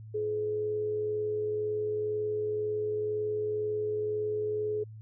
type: tone with amplitude modulation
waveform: sine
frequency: 424.3 Hz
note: G#4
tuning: 37 cents sharp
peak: -27 dBFS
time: 0.14-4.84 s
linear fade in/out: 10 ms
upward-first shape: sine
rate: 82 Hz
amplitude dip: 30%
effects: added 109 Hz sine -43 dBFS peak until 5.01 s